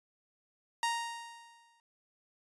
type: tone with exponential decay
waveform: sawtooth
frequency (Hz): 932.3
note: A#5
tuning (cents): 0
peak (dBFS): -24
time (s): 0.83-1.8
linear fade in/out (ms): 1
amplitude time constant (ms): 210
effects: resampled to 24000 Hz